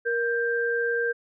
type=tone pair together; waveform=sine; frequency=470.3 / 1580.9 Hz; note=A#4 / G6; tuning=+15 / +14 cents; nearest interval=octave + major sixth; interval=2099 cents; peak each=-25 / -26 dBFS; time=0.05-1.13 s; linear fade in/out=20 ms; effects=none